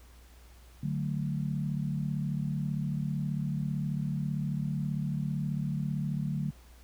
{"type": "chord", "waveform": "sine", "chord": "D major", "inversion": "none", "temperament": "equal", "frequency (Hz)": [146.83, 185, 220], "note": ["D3", "F#3", "A3"], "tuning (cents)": [0, 0, 0], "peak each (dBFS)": [-31, -35, -37], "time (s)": [0.83, 6.51], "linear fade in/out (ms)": 5, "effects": ["added 60 Hz sine -52 dBFS peak until 6.83 s", "pink hiss -60 dBFS RMS until 6.83 s"]}